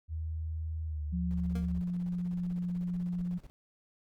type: tone with pitch glide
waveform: sine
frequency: 79.7 to 74.79 Hz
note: D#2 to D2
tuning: +42 to +32 cents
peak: -33 dBFS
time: 0.08-1.83 s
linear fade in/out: 50 ms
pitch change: -110 cents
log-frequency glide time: 0.86-1.02 s
type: tone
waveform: sine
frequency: 176.9 Hz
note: F3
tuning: 23 cents sharp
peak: -31 dBFS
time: 1.12-3.39 s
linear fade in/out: 20 ms
type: noise with tremolo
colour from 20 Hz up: brown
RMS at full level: -48 dBFS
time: 1.31-3.5 s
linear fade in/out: 0 ms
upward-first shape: square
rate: 16 Hz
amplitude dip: 75%
type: tone with exponential decay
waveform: 25% pulse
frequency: 233.1 Hz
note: A#3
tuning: in tune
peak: -35 dBFS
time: 1.55-1.73 s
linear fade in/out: 5 ms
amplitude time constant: 38 ms
effects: none